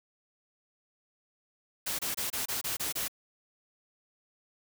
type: noise bursts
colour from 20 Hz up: white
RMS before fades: -33 dBFS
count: 8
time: 1.86-3.082 s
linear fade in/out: 10 ms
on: 130 ms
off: 26 ms
effects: none